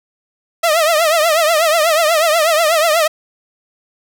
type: tone with vibrato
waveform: sawtooth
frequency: 642 Hz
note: E5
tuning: 46 cents flat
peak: -7 dBFS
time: 0.63-3.08 s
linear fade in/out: 10 ms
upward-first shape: triangle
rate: 8.2 Hz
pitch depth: 140 cents each way
effects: none